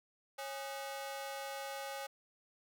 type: ring-modulated tone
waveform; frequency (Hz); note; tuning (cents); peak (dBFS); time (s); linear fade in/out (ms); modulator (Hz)
sawtooth; 686; F5; -31; -34; 0.38-2.07; 10; 137
effects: none